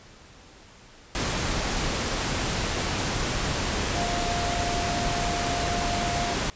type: tone in noise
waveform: sine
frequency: 698.5 Hz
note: F5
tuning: in tune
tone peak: -29 dBFS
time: 3.95-6.34 s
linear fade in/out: 0 ms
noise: pink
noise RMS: -27 dBFS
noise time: 1.15-6.5 s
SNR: -5 dB
effects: pink hiss -50 dBFS RMS until 6.55 s + resampled to 16000 Hz